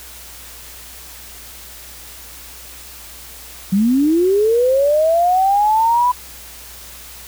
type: linear sweep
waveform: sine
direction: up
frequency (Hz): 185 to 1000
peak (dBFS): -11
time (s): 3.72-6.12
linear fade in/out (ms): 10
effects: added 60 Hz sine -43 dBFS peak until 7.27 s + white hiss -37 dBFS RMS until 7.27 s